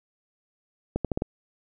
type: accelerating click train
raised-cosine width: 2 ms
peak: -12 dBFS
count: 5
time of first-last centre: 0.96-1.221 s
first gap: 87 ms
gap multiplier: 0.81
effects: none